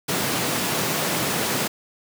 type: high-pass noise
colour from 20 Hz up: pink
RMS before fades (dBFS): -24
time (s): 0.08-1.68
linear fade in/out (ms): 10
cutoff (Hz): 130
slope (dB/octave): 24
effects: none